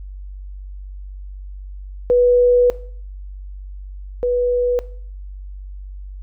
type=tone pair in turn; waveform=sine; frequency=490.6 / 490.6 Hz; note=B4 / B4; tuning=-12 / -12 cents; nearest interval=unison; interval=0 cents; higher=neither; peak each=-10 / -15 dBFS; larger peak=first; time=2.1-2.7 / 4.23-4.79 s; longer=first; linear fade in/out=0 ms; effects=noise-tail reverb RT60 0.5 s tail -18 dB re dry + added 48 Hz sine -30 dBFS peak until 6.22 s